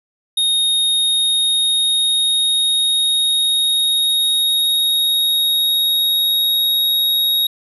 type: tone with pitch glide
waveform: square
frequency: 3720 to 3772 Hz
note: A#7 to A#7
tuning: -4 to +20 cents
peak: -14 dBFS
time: 0.37-7.47 s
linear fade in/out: 5 ms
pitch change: +24 cents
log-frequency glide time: 0.9-6.81 s
effects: none